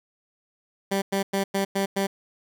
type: tone bursts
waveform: 15% pulse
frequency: 196 Hz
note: G3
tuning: in tune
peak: -16 dBFS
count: 6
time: 0.91-2.07 s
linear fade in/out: 10 ms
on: 110 ms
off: 100 ms
effects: none